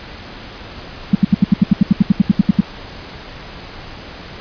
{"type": "tone bursts", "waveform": "sine", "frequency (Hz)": 197.4, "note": "G3", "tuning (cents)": 12, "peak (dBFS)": -4, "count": 16, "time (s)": [1.13, 2.606], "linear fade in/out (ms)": 5, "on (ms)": 21, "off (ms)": 76, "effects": ["pink hiss -33 dBFS RMS until 4.4 s", "resampled to 11025 Hz"]}